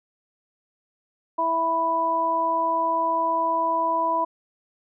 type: harmonic tone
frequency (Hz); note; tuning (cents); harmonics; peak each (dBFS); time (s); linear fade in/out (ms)
329.5; E4; -1; 1 / 2 / 3; -33 / -27 / -21; 1.38-4.25; 10
effects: none